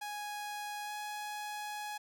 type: tone with pitch glide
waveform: sawtooth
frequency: 830.6 to 837.3 Hz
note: G#5 to G#5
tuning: 0 to +14 cents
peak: -35 dBFS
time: 0.01-1.98 s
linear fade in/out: 10 ms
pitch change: +14 cents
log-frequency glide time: 0.84-0.91 s
effects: 12-bit